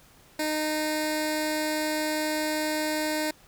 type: tone with notch filter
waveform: 10% pulse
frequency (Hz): 307.5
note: D#4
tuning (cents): -20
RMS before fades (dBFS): -28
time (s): 0.39-3.31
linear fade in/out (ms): 5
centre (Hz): 1200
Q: 1.5
effects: pink hiss -56 dBFS RMS until 3.47 s